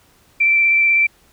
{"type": "tone with vibrato", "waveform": "sine", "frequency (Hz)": 2341, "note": "D7", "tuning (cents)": -6, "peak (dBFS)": -11, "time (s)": [0.4, 1.07], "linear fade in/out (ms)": 10, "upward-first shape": "square", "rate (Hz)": 16, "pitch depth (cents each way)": 9, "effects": ["pink hiss -54 dBFS RMS until 1.32 s"]}